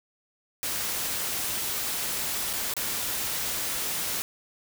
white noise with dropouts, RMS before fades -30 dBFS, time 0.63-4.22 s, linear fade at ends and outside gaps 0 ms, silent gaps 2.531-2.535 / 2.738-2.766 s, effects none

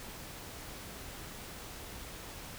silence, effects pink hiss -46 dBFS RMS until 2.58 s

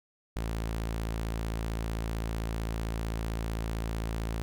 sawtooth tone, 55.6 Hz, A1, 19 cents sharp, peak -27 dBFS, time 0.36-4.42 s, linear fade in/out 0 ms, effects none

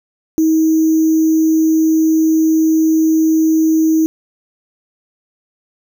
sine tone with sample-and-hold, 318.6 Hz, D#4, 41 cents sharp, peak -9 dBFS, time 0.38-4.06 s, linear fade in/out 0 ms, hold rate 6300 Hz, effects none

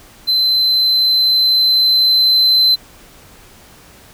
triangle tone with level ramp, 4066 Hz, B7, 50 cents sharp, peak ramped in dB -10 to -7 dBFS, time 0.27-2.76 s, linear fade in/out 20 ms, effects pink hiss -43 dBFS RMS until 4.13 s

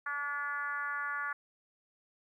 sine tone with frequency modulation, 1437 Hz, F6, 49 cents sharp, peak -33 dBFS, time 0.06-1.33 s, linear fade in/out 5 ms, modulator 287 Hz, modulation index 1.3, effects 12-bit

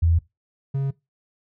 sine / triangle tone pair in turn, 83.4 / 137.12 Hz, E2 / C#3, +21 / -18 cents, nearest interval major sixth, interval 861 cents, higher second, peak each -15 / -19 dBFS, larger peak first, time 0.02-0.19 / 0.74-0.91 s, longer neither, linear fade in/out 10 ms, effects noise-tail reverb RT60 0.2 s tail -20 dB re dry

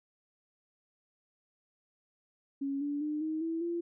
sine tone with pitch steps, 276.8 / 288.7 / 301.2 / 314.1 / 327.7 / 341.8 Hz, C#4 / D4 / D4 / D#4 / E4 / F4, -2 / -30 / +44 / +16 / -10 / -37 cents, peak -31 dBFS, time 2.61-3.81 s, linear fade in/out 10 ms, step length 200 ms, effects none

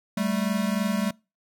square tone pair together, 195 / 218.2 Hz, G3 / A3, -9 / -14 cents, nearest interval major second, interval 195 cents, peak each -27 dBFS, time 0.17-1.11 s, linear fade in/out 5 ms, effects noise-tail reverb RT60 0.3 s tail -26 dB re dry

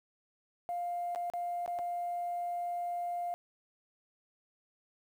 sine tone with dropouts, 701 Hz, F5, 6 cents sharp, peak -32 dBFS, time 0.69-3.34 s, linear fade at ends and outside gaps 0 ms, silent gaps 1.149-1.159 / 1.3-1.336 / 1.661-1.678 / 1.788-1.792 s, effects tanh soft clip ceiling -29 dBFS + 10-bit

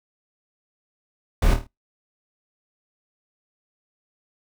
brown noise with echo, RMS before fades -18 dBFS, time 1.42-1.54 s, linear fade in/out 5 ms, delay 26 ms, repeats 5, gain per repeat -6 dB, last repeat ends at 1.67 s, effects noise-tail reverb RT60 0.2 s tail -24 dB re dry

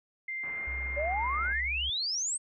sine tone with pitch glide, 2093 to 2110 Hz, C7 to C7, 0 to +14 cents, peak -33 dBFS, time 0.28-1.61 s, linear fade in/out 5 ms, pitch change +14 cents, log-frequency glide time 0.54-0.68 s
white low-pass noise, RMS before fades -49 dBFS, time 0.43-1.53 s, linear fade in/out 5 ms, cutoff 2200 Hz, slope 48 dB/octave
sine tone, 65.41 Hz, C2, in tune, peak -36 dBFS, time 0.67-1.9 s, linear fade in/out 5 ms
sine exponential sweep, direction up, 554.4 to 8570 Hz, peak -29 dBFS, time 0.96-2.38 s, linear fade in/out 20 ms
effects none

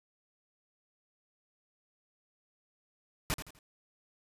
pink noise with echo, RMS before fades -31 dBFS, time 3.3-3.34 s, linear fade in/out 0 ms, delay 83 ms, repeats 3, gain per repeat -10 dB, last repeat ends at 3.589 s, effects resampled to 32000 Hz

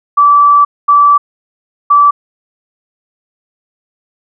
sine tone bursts at uneven times, 1158 Hz, D6, 25 cents flat, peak -3 dBFS, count 3, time 0.17-0.65 / 0.88-1.18 / 1.9-2.11 s, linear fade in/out 10 ms, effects none

